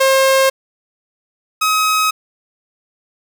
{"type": "tone pair in turn", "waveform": "sawtooth", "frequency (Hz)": [534, 1270.1], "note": ["C5", "D#6"], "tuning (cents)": [35, 35], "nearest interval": "octave + minor third", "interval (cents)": 1500, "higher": "second", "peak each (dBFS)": [-6, -9], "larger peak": "first", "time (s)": [[0, 0.5], [1.61, 2.11]], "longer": "neither", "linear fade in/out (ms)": 10, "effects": []}